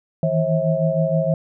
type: tone cluster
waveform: sine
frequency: 158.1 / 164.5 / 537 / 649 Hz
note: D#3 / E3 / C5 / E5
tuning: +28 / -3 / +45 / -27 cents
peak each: -22 dBFS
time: 0.23-1.34 s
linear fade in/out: 2 ms
effects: none

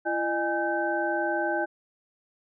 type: tone cluster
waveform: sine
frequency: 338.6 / 610 / 822 / 1541 Hz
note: E4 / D#5 / G#5 / G6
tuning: +46 / -34 / -18 / -30 cents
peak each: -30 dBFS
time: 0.05-1.66 s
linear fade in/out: 20 ms
effects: none

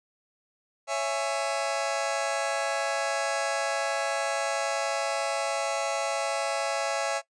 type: chord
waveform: sawtooth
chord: C# minor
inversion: none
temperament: just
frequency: 554.4 / 665.2 / 831.5 Hz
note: C#5 / E5 / G#5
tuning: 0 / +16 / +2 cents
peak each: -27 / -26 / -28 dBFS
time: 0.87-7.22 s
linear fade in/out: 50 ms
effects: noise-tail reverb RT60 0.1 s tail -19 dB re dry + resampled to 22050 Hz

